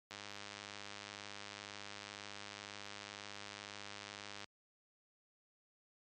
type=click train; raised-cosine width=0.2 ms; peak=-29 dBFS; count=443; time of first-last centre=0.11-4.443 s; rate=102 Hz; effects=high-pass 60 Hz 12 dB/octave + MP3 64 kbps

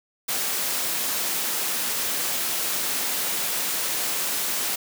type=high-pass noise; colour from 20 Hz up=white; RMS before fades=-26 dBFS; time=0.28-4.76 s; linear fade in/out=10 ms; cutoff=180 Hz; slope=12 dB/octave; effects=none

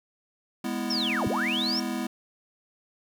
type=chord; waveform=square; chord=E major; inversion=first; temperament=equal with one note detuned; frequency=206 / 246.9 / 329.6 Hz; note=G#3 / B3 / E4; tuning=-14 / 0 / 0 cents; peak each=-34 / -32 / -35 dBFS; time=0.64-2.07 s; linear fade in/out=5 ms
type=linear two-way sweep; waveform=sine; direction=down then up; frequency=5610 to 68 to 5610 Hz; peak=-26 dBFS; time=0.9-1.8 s; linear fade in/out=5 ms; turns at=1.27 s
effects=10-bit

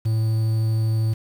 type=tone with quantisation; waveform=triangle; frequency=110.9 Hz; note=A2; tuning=14 cents sharp; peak=-16 dBFS; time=0.05-1.14 s; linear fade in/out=10 ms; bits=7; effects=none

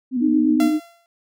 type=tone with vibrato; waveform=sine; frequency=249.4 Hz; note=B3; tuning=17 cents sharp; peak=-18 dBFS; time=0.11-0.72 s; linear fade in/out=50 ms; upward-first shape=square; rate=8.9 Hz; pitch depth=58 cents each way
type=tone with tremolo; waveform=sine; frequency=307.2 Hz; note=D#4; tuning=22 cents flat; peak=-14 dBFS; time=0.2-0.8 s; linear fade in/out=50 ms; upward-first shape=triangle; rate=7.4 Hz; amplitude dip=35%
type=tone with exponential decay; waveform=sawtooth; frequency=683 Hz; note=F5; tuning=39 cents flat; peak=-18 dBFS; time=0.6-1.06 s; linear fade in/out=1 ms; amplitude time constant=100 ms
effects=none

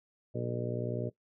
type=harmonic tone; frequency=60.1 Hz; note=B1; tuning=46 cents flat; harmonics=2 / 3 / 4 / 5 / 6 / 7 / 8 / 9 / 10; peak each=-36 / -42 / -41 / -46 / -40 / -40 / -41 / -52 / -41 dBFS; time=0.34-1.1 s; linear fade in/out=20 ms; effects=noise-tail reverb RT60 0.1 s tail -18 dB re dry

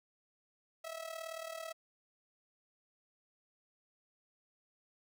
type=tone with amplitude modulation; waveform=sawtooth; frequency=651 Hz; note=E5; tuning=22 cents flat; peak=-35 dBFS; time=0.84-1.73 s; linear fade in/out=10 ms; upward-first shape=sine; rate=38.1 Hz; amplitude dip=75%; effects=none

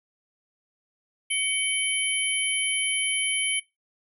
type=tone cluster; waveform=sine; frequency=2255 / 3070 / 10710 Hz; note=C#7 / G7 / E9; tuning=+29 / -37 / +26 cents; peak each=-28 dBFS; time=1.3-3.6 s; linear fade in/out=10 ms; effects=noise-tail reverb RT60 0.2 s tail -19 dB re dry

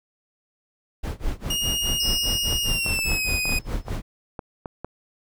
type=noise with tremolo; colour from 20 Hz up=brown; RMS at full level=-25 dBFS; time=1.03-4.02 s; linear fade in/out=10 ms; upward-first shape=sine; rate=4.9 Hz; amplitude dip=95%
type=tone with pitch glide; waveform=sawtooth; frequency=2855 to 2500 Hz; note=F7 to D#7; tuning=+37 to +8 cents; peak=-20 dBFS; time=1.5-3.59 s; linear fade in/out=5 ms; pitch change=-229 cents; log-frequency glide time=2.62-3.29 s
type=tone with exponential decay; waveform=triangle; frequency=5200 Hz; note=E8; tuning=24 cents flat; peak=-23 dBFS; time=2-3.98 s; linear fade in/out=2 ms; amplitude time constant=430 ms
type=clicks; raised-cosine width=1 ms; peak=-18 dBFS; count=11; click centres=2.526 / 2.863 / 2.99 / 3.117 / 3.455 / 3.493 / 3.523 / 3.883 / 4.392 / 4.658 / 4.846 s
effects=none

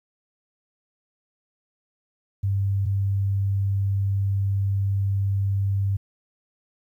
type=tone pair in turn; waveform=sine; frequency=98.6 / 98.6 Hz; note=G2 / G2; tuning=+11 / +11 cents; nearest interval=unison; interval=0 cents; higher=neither; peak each=-20 dBFS; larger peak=neither; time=2.43-2.86 / 2.86-5.97 s; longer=second; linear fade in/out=10 ms; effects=10-bit

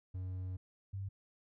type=tone pair in turn; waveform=triangle / sine; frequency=92.5 / 97.73 Hz; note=F#2 / G2; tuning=0 / -5 cents; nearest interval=minor second; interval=95 cents; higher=second; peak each=-36 / -38 dBFS; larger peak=first; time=0.14-0.57 / 0.93-1.09 s; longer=first; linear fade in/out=10 ms; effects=none

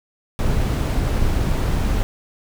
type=noise; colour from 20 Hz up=brown; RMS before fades=-19 dBFS; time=0.39-2.03 s; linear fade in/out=0 ms; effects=none

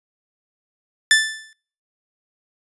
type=tone with exponential decay; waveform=sawtooth; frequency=1760 Hz; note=A6; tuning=in tune; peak=-5 dBFS; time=1.11-1.53 s; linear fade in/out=1 ms; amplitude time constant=90 ms; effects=noise-tail reverb RT60 0.5 s tail -26 dB re dry + resampled to 24000 Hz

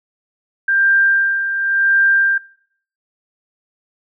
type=tone with tremolo; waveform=sine; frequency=1587 Hz; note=G6; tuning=21 cents sharp; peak=-10 dBFS; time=0.68-2.38 s; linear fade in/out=5 ms; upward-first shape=sine; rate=0.92 Hz; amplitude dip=60%; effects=noise-tail reverb RT60 0.6 s tail -21 dB re dry

